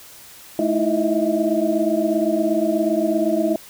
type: tone cluster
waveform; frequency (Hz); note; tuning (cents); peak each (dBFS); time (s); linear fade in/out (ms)
sine; 215.4 / 316.7 / 333.8 / 631 / 659; A3 / D#4 / E4 / D#5 / E5; -37 / +31 / +22 / +24 / -1; -25 / -22 / -22 / -23 / -25; 0.59-3.56; 2
effects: white hiss -43 dBFS RMS until 3.69 s